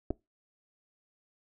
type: clicks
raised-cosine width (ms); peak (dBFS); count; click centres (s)
2; -19; 2; 0.105 / 0.108
effects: noise-tail reverb RT60 0.2 s tail -22 dB re dry